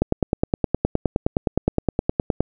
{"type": "click train", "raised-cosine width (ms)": 2, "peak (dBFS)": -4, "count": 24, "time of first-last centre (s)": [0.02, 2.406], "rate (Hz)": 9.64, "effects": []}